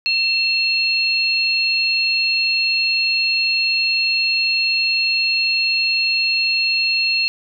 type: tone pair together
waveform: sine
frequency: 2685 / 4262 Hz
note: E7 / C8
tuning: +31 / +31 cents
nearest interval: minor sixth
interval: 800 cents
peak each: -18 dBFS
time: 0.06-7.28 s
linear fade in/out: 0 ms
effects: none